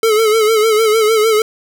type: tone with vibrato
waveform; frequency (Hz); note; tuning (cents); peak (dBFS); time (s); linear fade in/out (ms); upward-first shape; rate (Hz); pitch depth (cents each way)
square; 437.4; A4; -10; -10; 0.03-1.42; 2; sine; 6.6; 65
effects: none